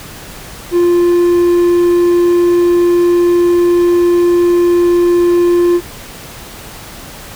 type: tone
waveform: triangle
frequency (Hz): 349.2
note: F4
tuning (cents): 0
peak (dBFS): -5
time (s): 0.71-5.81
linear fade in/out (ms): 50
effects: pink hiss -31 dBFS RMS until 7.35 s